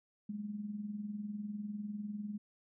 sine tone with tremolo, 207.7 Hz, G#3, in tune, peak -35 dBFS, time 0.29-2.38 s, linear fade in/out 5 ms, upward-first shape triangle, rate 20 Hz, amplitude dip 70%, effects none

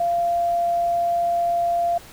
sine tone, 690 Hz, F5, 21 cents flat, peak -18 dBFS, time 0-1.98 s, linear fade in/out 5 ms, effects pink hiss -44 dBFS RMS until 2.12 s

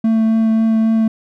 triangle tone with vibrato, 222.8 Hz, A3, 22 cents sharp, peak -9 dBFS, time 0.04-1.08 s, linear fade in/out 5 ms, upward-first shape triangle, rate 3.7 Hz, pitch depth 11 cents each way, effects none

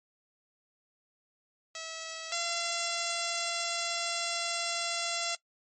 5% pulse tone pair in turn, 649 / 683.3 Hz, E5 / F5, -27 / -38 cents, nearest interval minor second, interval 89 cents, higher second, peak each -27 / -19 dBFS, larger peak second, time 1.75-2.32 / 2.32-5.35 s, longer second, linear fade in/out 2 ms, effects noise-tail reverb RT60 0.1 s tail -22 dB re dry + MP3 32 kbps

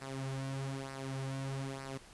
sawtooth tone with flanger, 134.8 Hz, C#3, 48 cents flat, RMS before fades -40 dBFS, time 0.01-1.98 s, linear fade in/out 10 ms, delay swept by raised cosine 0.29 to 5.09 ms, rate 1.1 Hz, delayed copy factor -0.65, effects pink hiss -57 dBFS RMS until 2.13 s + resampled to 24000 Hz

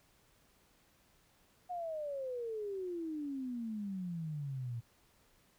sine exponential sweep, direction down, 730 to 114.4 Hz, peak -37 dBFS, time 1.69-4.81 s, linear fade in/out 20 ms, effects pink hiss -69 dBFS RMS until 5.58 s

